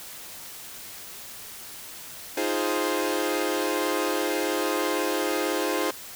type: chord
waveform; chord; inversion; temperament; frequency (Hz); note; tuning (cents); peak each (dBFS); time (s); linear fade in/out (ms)
sawtooth; F minor seventh; third; equal; 311.1 / 349.2 / 415.3 / 523.3; Eb4 / F4 / Ab4 / C5; 0 / 0 / 0 / 0; -26; 2.37-5.91; 5
effects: white hiss -41 dBFS RMS until 6.15 s